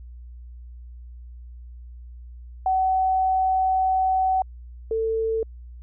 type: tone pair in turn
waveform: sine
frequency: 755 / 446.5 Hz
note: F#5 / A4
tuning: +35 / +25 cents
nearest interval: major sixth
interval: 910 cents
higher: first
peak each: -18 / -21 dBFS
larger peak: first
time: 2.66-4.42 / 4.91-5.43 s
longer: first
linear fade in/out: 2 ms
effects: added 60 Hz sine -38 dBFS peak until 5.82 s